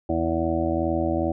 harmonic tone, 82.3 Hz, E2, 2 cents flat, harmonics 1 / 2 / 3 / 4 / 6 / 7 / 8 / 9, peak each -29 / -34 / -30 / -25 / -38 / -28 / -33 / -31 dBFS, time 0.09-1.32 s, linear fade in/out 5 ms, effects none

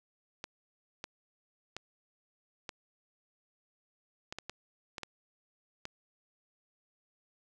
clicks, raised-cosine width 0.2 ms, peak -22 dBFS, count 10, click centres 0.441 / 1.041 / 1.766 / 2.692 / 4.325 / 4.386 / 4.496 / 4.982 / 5.033 / 5.854 s, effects none

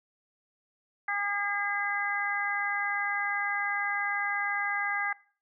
harmonic tone, 405.7 Hz, G#4, 41 cents flat, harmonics 2 / 3 / 4 / 5, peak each -34 / -36 / -32 / -32 dBFS, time 1.08-5.13 s, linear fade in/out 5 ms, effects noise-tail reverb RT60 0.4 s tail -20 dB re dry

